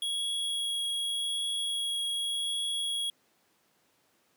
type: tone with vibrato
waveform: square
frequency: 3322 Hz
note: G#7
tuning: in tune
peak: -30 dBFS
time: 0.02-3.1 s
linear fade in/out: 2 ms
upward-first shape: triangle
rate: 0.86 Hz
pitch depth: 8 cents each way
effects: pink hiss -69 dBFS RMS until 4.36 s + high-pass 200 Hz 12 dB/octave